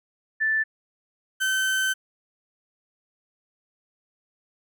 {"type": "tone pair in turn", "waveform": ["sine", "35% pulse"], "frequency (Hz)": [1760, 1537.5], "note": ["A6", "G6"], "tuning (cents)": [0, -34], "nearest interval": "major second", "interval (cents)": 234, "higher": "first", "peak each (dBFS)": -20, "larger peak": "neither", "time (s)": [[0.4, 0.64], [1.4, 1.94]], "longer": "second", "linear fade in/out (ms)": 20, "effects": []}